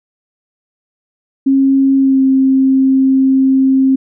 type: tone with pitch glide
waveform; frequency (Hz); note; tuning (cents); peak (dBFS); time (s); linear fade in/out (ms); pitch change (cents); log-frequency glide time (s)
sine; 270.5 to 265.9; C#4 to C4; -42 to +28; -7; 1.46-3.96; 10; -30; 1.96-2.22
effects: none